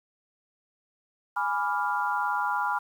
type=chord; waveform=sine; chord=G# diminished seventh; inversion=none; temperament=equal; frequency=830.6 / 987.8 / 1174.7 / 1396.9 Hz; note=G#5 / B5 / D6 / F6; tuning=0 / 0 / 0 / 0 cents; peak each=-30 / -29 / -34 / -30 dBFS; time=1.36-2.79 s; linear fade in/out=10 ms; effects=9-bit